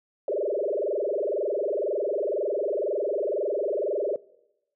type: tone with frequency modulation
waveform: sine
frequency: 495.1 Hz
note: B4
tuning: 4 cents sharp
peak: -24 dBFS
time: 0.28-4.16 s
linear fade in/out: 2 ms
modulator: 22 Hz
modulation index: 5.4
effects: noise-tail reverb RT60 0.9 s tail -22 dB re dry